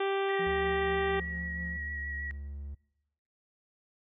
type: harmonic tone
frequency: 392 Hz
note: G4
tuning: in tune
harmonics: 1 / 2 / 3 / 4 / 5 / 6 / 7 / 8 / 9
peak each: -29 / -35 / -39 / -41 / -43 / -45 / -46 / -47 / -48 dBFS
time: 0-1.2 s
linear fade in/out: 5 ms
type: tone with vibrato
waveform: sine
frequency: 1916 Hz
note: A#6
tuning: 47 cents sharp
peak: -36 dBFS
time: 0.29-2.31 s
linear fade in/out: 0 ms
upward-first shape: sine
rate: 6.3 Hz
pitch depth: 19 cents each way
type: tone with tremolo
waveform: triangle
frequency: 174.61 Hz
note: F3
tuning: in tune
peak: -36 dBFS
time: 0.39-1.77 s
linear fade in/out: 5 ms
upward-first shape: sine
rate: 4.2 Hz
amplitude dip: 40%
type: tone with pitch glide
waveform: triangle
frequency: 73.8 to 70.96 Hz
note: D2 to C#2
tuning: +9 to +41 cents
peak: -36 dBFS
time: 0.46-2.75 s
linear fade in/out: 10 ms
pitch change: -68 cents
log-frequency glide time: 1.91-2.03 s
effects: noise-tail reverb RT60 1.0 s tail -23 dB re dry